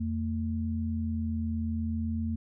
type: tone pair together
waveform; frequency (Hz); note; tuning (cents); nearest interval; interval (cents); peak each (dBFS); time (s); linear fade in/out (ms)
sine; 84.24 / 224.9; E2 / A3; +38 / +38; octave + perfect fourth; 1700; -31 / -31; 0-2.36; 10
effects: none